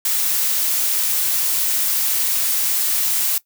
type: noise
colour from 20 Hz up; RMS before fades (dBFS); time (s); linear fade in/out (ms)
blue; -19; 0.05-3.38; 2
effects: noise-tail reverb RT60 0.1 s tail -19 dB re dry